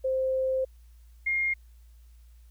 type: tone pair in turn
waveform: sine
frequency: 523.3 / 2129 Hz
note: C5 / C7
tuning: 0 / +30 cents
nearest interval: 2 octaves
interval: 2430 cents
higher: second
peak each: -24 dBFS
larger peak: neither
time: 0.04-0.65 / 1.26-1.54 s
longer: first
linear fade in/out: 10 ms
effects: added 58 Hz sine -50 dBFS peak until 2.5 s + white hiss -69 dBFS RMS until 2.5 s